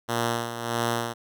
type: tone with tremolo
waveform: 5% pulse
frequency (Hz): 117.5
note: A#2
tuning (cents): +14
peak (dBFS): -12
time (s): 0.08-1.14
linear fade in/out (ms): 20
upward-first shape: sine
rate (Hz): 1.6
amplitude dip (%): 65
effects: none